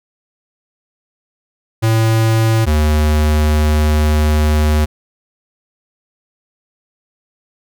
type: tone pair in turn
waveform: square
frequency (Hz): 112 / 76.01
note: A2 / D#2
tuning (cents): +31 / -40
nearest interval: perfect fifth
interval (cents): 671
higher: first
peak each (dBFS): -11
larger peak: neither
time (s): 1.82-2.66 / 2.66-4.86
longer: second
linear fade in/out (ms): 20
effects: none